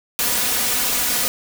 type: noise with comb filter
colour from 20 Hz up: white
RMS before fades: -20 dBFS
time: 0.19-1.28 s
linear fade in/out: 0 ms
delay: 4.1 ms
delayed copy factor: +0.6
effects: none